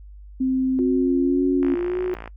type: tone with pitch glide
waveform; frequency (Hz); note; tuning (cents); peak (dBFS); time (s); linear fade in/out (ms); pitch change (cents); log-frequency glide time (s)
sine; 261.1 to 274.9; C4 to C#4; -3 to -14; -18; 0.4-1.75; 10; +89; 0.86-1.39
type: tone with vibrato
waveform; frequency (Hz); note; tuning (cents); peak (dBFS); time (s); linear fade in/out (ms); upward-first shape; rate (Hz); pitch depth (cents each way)
sine; 357.3; F4; +40; -21; 0.79-2.14; 0; sine; 1.8; 38
type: click train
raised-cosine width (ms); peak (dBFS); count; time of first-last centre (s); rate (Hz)
0.5; -20; 37; 1.63-2.276; 55.7
effects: noise-tail reverb RT60 0.1 s tail -23 dB re dry + added 50 Hz sine -39 dBFS peak until 2.36 s